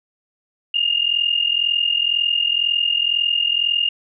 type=tone pair together; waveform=sine; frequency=2807 / 2849 Hz; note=F7 / F7; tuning=+8 / +34 cents; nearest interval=unison; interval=26 cents; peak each=-19 dBFS; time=0.74-3.89 s; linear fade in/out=5 ms; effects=none